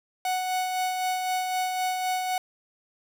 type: tone with tremolo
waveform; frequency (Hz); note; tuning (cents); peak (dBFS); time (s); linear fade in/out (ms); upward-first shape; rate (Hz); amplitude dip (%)
45% pulse; 740; F#5; 0; -24; 0.25-2.38; 2; sine; 3.9; 35
effects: none